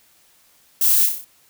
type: noise with echo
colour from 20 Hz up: violet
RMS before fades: -17 dBFS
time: 0.81-1.06 s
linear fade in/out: 5 ms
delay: 31 ms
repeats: 6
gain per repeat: -4 dB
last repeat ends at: 1.246 s
effects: white hiss -56 dBFS RMS until 1.49 s